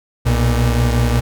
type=tone pair together; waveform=35% pulse; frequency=61.74 / 117.97 Hz; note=B1 / A#2; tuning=0 / +21 cents; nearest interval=major seventh; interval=1121 cents; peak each=-14 dBFS; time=0.25-1.21 s; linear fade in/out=20 ms; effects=none